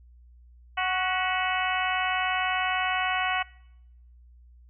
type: harmonic tone with a mistuned harmonic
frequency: 370 Hz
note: F#4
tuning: in tune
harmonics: 2 / 3 / 4 / 5 / 6 / 7 / 8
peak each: -29 / -31 / -32 / -33 / -34 / -34 / -35 dBFS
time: 0.77-3.43 s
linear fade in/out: 10 ms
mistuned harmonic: 5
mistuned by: +61 cents
effects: noise-tail reverb RT60 0.9 s tail -25 dB re dry + added 60 Hz sine -50 dBFS peak until 4.69 s